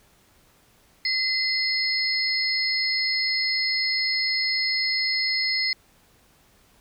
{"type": "tone cluster", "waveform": "sine", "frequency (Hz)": [2053, 4324, 5140], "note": ["C7", "C#8", "E8"], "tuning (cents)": [-33, -44, -45], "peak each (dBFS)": -26, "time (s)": [1.05, 5.73], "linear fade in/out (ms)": 2, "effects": ["pink hiss -59 dBFS RMS until 6.8 s"]}